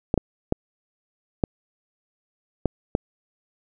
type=clicks; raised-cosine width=2 ms; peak=-6 dBFS; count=6; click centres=0.141 / 0.177 / 0.524 / 1.438 / 2.657 / 2.951 s; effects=none